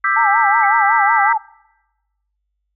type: chord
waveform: sine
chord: E minor seventh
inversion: third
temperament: just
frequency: 1186.7 / 1318.5 / 1582.2 / 1977.8 Hz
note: D6 / E6 / G6 / B6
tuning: +18 / 0 / +16 / +2 cents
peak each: -19 dBFS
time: 0.04-1.33 s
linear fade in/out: 5 ms
type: tone with vibrato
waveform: sine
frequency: 860 Hz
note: A5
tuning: 40 cents flat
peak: -14 dBFS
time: 0.16-1.38 s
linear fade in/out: 10 ms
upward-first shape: sine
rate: 5.4 Hz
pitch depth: 140 cents each way
type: tone with exponential decay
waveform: sine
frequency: 2173 Hz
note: C#7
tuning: 35 cents flat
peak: -24 dBFS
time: 0.63-0.72 s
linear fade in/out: 5 ms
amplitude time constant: 19 ms
effects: noise-tail reverb RT60 1.0 s tail -24 dB re dry + added 50 Hz sine -69 dBFS peak until 2.75 s